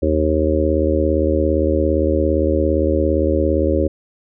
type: harmonic tone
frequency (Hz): 77.5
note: D#2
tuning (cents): -6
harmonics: 1 / 3 / 4 / 5 / 6 / 7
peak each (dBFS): -19 / -25 / -20 / -21 / -25 / -20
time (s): 0.02-3.88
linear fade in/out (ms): 10
effects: none